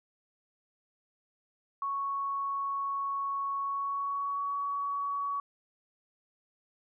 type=tone with pitch glide; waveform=sine; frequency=1108.7 to 1127.4 Hz; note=C#6 to C#6; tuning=0 to +29 cents; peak=-30 dBFS; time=1.82-5.4 s; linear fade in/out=2 ms; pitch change=+29 cents; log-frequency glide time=3.6-4.53 s; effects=none